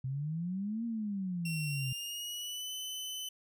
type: exponential two-way sweep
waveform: sine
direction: up then down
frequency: 127.8 to 235.7 to 127.8 Hz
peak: -33 dBFS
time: 0.04-1.93 s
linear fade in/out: 5 ms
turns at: 0.85 s
type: tone with pitch glide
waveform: sawtooth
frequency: 2729 to 3028 Hz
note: F7 to F#7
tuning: -41 to +39 cents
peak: -35 dBFS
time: 1.45-3.29 s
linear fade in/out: 5 ms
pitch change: +180 cents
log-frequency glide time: 1.68-2.73 s
effects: none